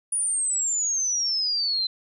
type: exponential sweep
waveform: sine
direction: down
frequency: 9750 to 4047 Hz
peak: -22 dBFS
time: 0.12-1.87 s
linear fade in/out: 5 ms
effects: none